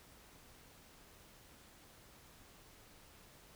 silence, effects pink hiss -61 dBFS RMS until 3.55 s

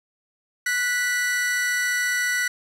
45% pulse tone pair together, 1480 / 1961.9 Hz, F#6 / B6, 0 / -12 cents, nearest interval perfect fourth, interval 488 cents, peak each -25 / -23 dBFS, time 0.66-2.48 s, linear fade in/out 5 ms, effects low-pass 12000 Hz 12 dB/octave + 9-bit

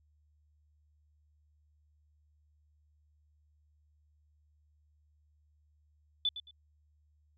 sine tone with echo, 3490 Hz, A7, 15 cents flat, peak -27 dBFS, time 6.25-6.29 s, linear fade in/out 2 ms, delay 110 ms, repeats 2, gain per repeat -12 dB, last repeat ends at 6.51 s, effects added 75 Hz sine -66 dBFS peak until 7.37 s

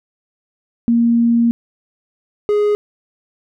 sine / triangle tone pair in turn, 234 / 415.9 Hz, A#3 / G#4, +7 / +2 cents, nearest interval minor seventh, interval 995 cents, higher second, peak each -10 dBFS, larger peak neither, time 0.88-1.51 / 2.49-2.75 s, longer first, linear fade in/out 0 ms, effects none

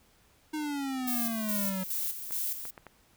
square exponential sweep, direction down, 311.1 to 185 Hz, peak -32 dBFS, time 0.53-1.84 s, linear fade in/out 10 ms
violet noise with tremolo, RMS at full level -32 dBFS, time 1.07-2.71 s, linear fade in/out 10 ms, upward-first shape square, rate 2.4 Hz, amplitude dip 60%
clicks, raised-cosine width 0.5 ms, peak -30 dBFS, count 4, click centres 2.308 / 2.653 / 2.778 / 2.867 s
effects pink hiss -64 dBFS RMS until 3.16 s

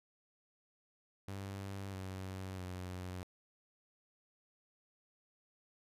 sawtooth tone with pitch steps, 98 / 94.61 / 91.33 Hz, G2 / F#2 / F#2, 0 / +39 / -22 cents, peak -38 dBFS, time 1.28-3.23 s, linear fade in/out 0 ms, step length 650 ms, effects resampled to 32000 Hz

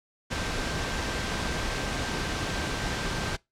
sine tone in noise, 1568 Hz, G6, in tune, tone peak -40 dBFS, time 0.3-3.37 s, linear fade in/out 20 ms, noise pink, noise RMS -30 dBFS, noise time 0.3-3.37 s, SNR -13 dB, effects noise-tail reverb RT60 0.2 s tail -23 dB re dry + low-pass 6000 Hz 12 dB/octave

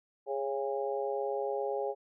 harmonic tone with a mistuned harmonic, 137.7 Hz, C#3, 11 cents flat, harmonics 3 / 4 / 5 / 6, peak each -34 / -35 / -41 / -38 dBFS, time 0.26-1.95 s, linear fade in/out 50 ms, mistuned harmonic 6, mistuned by -22 cents, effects none

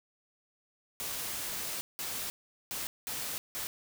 white noise bursts at uneven times, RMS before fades -37 dBFS, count 5, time 1-1.81 / 1.99-2.3 / 2.71-2.87 / 3.07-3.38 / 3.55-3.67 s, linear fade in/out 0 ms, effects none

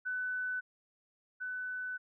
sine tone pair in turn, 1500 / 1500 Hz, F#6 / F#6, +23 / +23 cents, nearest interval unison, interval 0 cents, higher neither, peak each -33 / -36 dBFS, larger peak first, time 0.05-0.61 / 1.4-1.98 s, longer second, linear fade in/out 20 ms, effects none

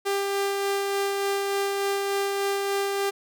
sawtooth tone with tremolo, 397.2 Hz, G4, 23 cents sharp, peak -19 dBFS, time 0.05-3.11 s, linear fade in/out 20 ms, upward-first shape sine, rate 3.4 Hz, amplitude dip 25%, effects none

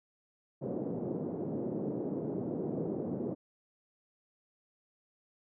white band-pass noise, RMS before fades -36 dBFS, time 0.61-3.35 s, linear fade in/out 20 ms, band 140 to 450 Hz, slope 24 dB/octave, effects none

